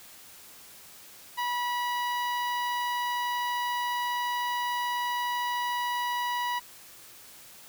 sawtooth tone with notch filter, 973 Hz, B5, 26 cents flat, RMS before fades -30 dBFS, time 1.37-6.6 s, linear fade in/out 20 ms, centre 8000 Hz, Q 0.59, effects white hiss -50 dBFS RMS until 7.68 s

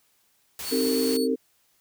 white noise, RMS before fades -35 dBFS, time 0.59-1.17 s, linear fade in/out 2 ms
sawtooth tone, 4435 Hz, C#8, in tune, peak -29 dBFS, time 0.63-1.28 s, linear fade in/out 50 ms
sine chord, C minor seventh, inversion none, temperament equal with one note detuned, 261.6 / 311.1 / 392 / 454.7 Hz, C4 / Eb4 / G4 / Bb4, 0 / 0 / 0 / -43 cents, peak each -25 / -31 / -31 / -25 dBFS, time 0.71-1.36 s, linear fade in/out 20 ms
effects white hiss -66 dBFS RMS until 1.8 s

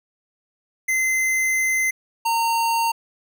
square tone pair in turn, 2063 / 919 Hz, C7 / A#5, -25 / -25 cents, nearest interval octave + major second, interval 1400 cents, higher first, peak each -19 dBFS, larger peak neither, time 0.88-1.91 / 2.25-2.92 s, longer first, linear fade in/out 10 ms, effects none

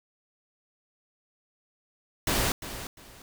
pink noise with echo, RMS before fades -26 dBFS, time 2.27-2.52 s, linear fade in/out 2 ms, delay 350 ms, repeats 2, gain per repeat -12 dB, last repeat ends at 3.22 s, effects none

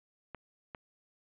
clicks, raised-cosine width 0.5 ms, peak -27 dBFS, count 2, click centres 0.347 / 0.748 s, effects resampled to 8000 Hz + 11-bit

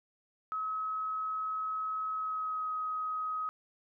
sine tone with pitch glide, 1281 to 1262.6 Hz, E6 to D#6, -50 to +25 cents, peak -32 dBFS, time 0.52-3.49 s, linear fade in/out 0 ms, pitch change -25 cents, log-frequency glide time 2.14-2.72 s, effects none

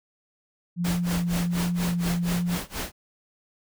sine tone with vibrato, 174.1 Hz, F3, 5 cents flat, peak -23 dBFS, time 0.76-2.59 s, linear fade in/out 50 ms, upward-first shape sine, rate 1.3 Hz, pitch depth 10 cents each way
pink noise with tremolo, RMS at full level -30 dBFS, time 0.84-2.92 s, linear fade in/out 10 ms, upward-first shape sine, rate 4.2 Hz, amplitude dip 95%
effects none

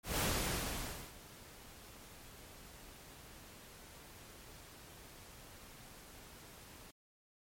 pink noise with ADSR envelope, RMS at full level -34 dBFS, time 0.03-6.91 s, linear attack 150 ms, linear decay 940 ms, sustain -21 dB, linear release 6 ms, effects MP3 64 kbps

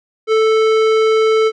sine tone with tanh clipping, 440 Hz, A4, in tune, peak -12 dBFS, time 0.27-1.52 s, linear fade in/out 50 ms, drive 17 dB, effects none

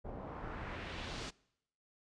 pink noise with low-pass filter sweep, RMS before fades -44 dBFS, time 0.04-1.31 s, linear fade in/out 20 ms, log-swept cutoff 610 to 6100 Hz, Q 1.3, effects noise-tail reverb RT60 0.8 s tail -24 dB re dry + resampled to 22050 Hz

